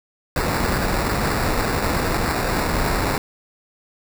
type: noise with sample-and-hold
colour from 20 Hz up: pink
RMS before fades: -21 dBFS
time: 0.36-3.18 s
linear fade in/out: 2 ms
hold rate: 3150 Hz
effects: none